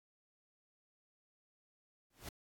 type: noise with exponential growth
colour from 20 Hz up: pink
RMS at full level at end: -42 dBFS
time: 2.1-2.29 s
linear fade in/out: 5 ms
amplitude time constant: 40 ms
effects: AAC 64 kbps